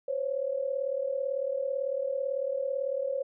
sine tone pair together, 516.4 / 554.4 Hz, C5 / C#5, -23 / 0 cents, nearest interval minor second, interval 123 cents, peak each -32 / -30 dBFS, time 0.08-3.23 s, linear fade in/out 5 ms, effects none

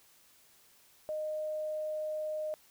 sine tone, 616 Hz, D#5, 17 cents flat, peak -33 dBFS, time 1.09-2.54 s, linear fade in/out 0 ms, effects white hiss -63 dBFS RMS until 2.7 s

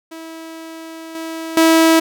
sawtooth tone with level steps, 325 Hz, E4, 24 cents flat, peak -27 / -21 / -5 dBFS, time 0.11-2 s, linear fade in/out 10 ms, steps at 1.15 / 1.57 s, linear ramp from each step 2 ms, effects none

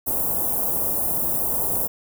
white band-stop noise, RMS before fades -23 dBFS, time 0.06-1.88 s, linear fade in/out 20 ms, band 880 to 11000 Hz, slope 24 dB/octave, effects none

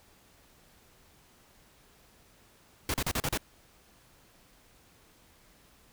pink noise bursts, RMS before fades -30 dBFS, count 6, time 2.89-3.375 s, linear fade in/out 2 ms, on 50 ms, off 37 ms, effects pink hiss -61 dBFS RMS until 5.92 s

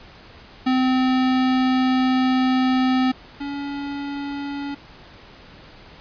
square tone pair in turn, 257.7 / 283 Hz, C4 / C#4, -26 / +36 cents, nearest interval major second, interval 162 cents, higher second, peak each -17 / -27 dBFS, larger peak first, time 0.66-3.12 / 3.4-4.75 s, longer first, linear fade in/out 10 ms, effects pink hiss -45 dBFS RMS until 6 s + resampled to 11025 Hz

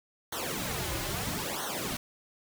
pink noise with flanger, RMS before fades -34 dBFS, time 0.32-1.97 s, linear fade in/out 5 ms, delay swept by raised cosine 0.4 to 4.5 ms, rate 0.76 Hz, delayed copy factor -1, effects none

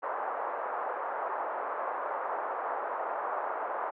white band-pass noise, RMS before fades -34 dBFS, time 0.02-3.91 s, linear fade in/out 20 ms, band 510 to 1200 Hz, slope 24 dB/octave, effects low-pass 2000 Hz 12 dB/octave

